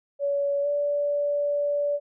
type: tone with pitch glide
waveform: sine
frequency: 566 to 578.6 Hz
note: C#5 to D5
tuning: +36 to -26 cents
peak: -22 dBFS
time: 0.19-2 s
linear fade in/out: 50 ms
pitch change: +38 cents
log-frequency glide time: 0.62-0.67 s
effects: none